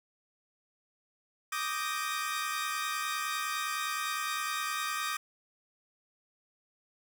sawtooth chord, Eb major seventh, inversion third, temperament equal, 1174.7 / 1244.5 / 1568 / 1864.7 Hz, D6 / Eb6 / G6 / Bb6, 0 / 0 / 0 / 0 cents, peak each -33 / -32 / -37 / -36 dBFS, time 1.52-5.17 s, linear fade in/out 5 ms, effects none

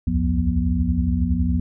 sine tone cluster, 64.5 / 74.1 / 86.1 / 175.2 / 242.2 Hz, C2 / D2 / F2 / F3 / B3, -24 / +16 / -24 / +6 / -34 cents, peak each -24 dBFS, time 0.07-1.6 s, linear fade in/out 5 ms, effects none

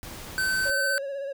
pink noise, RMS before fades -40 dBFS, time 0.03-0.7 s, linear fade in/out 0 ms
square tone, 1533 Hz, G6, 39 cents flat, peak -24 dBFS, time 0.38-0.98 s, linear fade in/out 0 ms
triangle tone with vibrato, 554.4 Hz, C#5, in tune, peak -28 dBFS, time 0.65-1.33 s, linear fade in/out 10 ms, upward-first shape sine, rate 16 Hz, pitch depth 39 cents each way
effects none

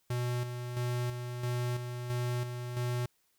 square tone with tremolo, 122.5 Hz, B2, 14 cents flat, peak -31 dBFS, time 0.1-3.06 s, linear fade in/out 5 ms, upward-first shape square, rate 1.5 Hz, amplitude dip 50%, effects white hiss -73 dBFS RMS until 3.38 s

